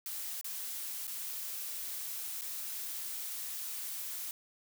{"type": "noise with dropouts", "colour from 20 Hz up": "blue", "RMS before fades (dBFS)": -40, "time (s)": [0.06, 4.31], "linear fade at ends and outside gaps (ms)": 1, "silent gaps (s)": [[0.412, 0.444], [1.07, 1.077], [2.411, 2.418]], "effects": []}